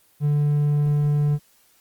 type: tone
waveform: triangle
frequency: 146.83 Hz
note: D3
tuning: in tune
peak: -15 dBFS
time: 0.2-1.39 s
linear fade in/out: 50 ms
effects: white hiss -59 dBFS RMS until 1.8 s + Opus 24 kbps